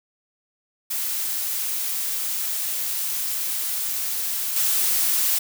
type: noise with level steps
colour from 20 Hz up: blue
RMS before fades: -26 / -21 dBFS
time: 0.9-5.39 s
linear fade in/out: 10 ms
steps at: 4.56 s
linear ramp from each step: 2 ms
effects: none